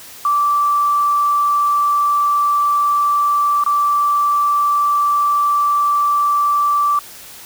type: tone with dropouts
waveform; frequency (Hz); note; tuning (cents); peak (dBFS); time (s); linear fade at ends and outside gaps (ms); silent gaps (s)
sine; 1165; D6; -14; -12; 0.25-6.99; 2; 3.638-3.662
effects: white hiss -37 dBFS RMS until 7.45 s